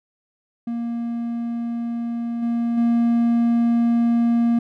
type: tone with level steps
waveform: triangle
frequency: 234.4 Hz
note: A#3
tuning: 10 cents sharp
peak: -21 / -17 / -13 dBFS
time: 0.67-4.59 s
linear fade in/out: 5 ms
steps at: 2.42 / 2.77 s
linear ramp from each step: 10 ms
effects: none